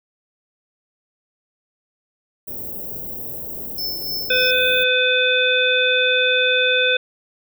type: band-stop noise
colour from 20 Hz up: white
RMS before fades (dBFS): -30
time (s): 2.47-4.84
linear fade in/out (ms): 10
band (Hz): 580 to 16000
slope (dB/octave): 24
type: tone with tremolo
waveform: sine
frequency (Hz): 5290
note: E8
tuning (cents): +5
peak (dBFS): -22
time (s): 3.78-4.51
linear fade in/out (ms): 2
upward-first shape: triangle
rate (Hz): 3.4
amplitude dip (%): 65
type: harmonic tone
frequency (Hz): 505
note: B4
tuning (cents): +39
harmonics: 1 / 3 / 5 / 7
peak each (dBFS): -20 / -20 / -20 / -20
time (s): 4.3-6.97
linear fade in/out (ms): 5
effects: none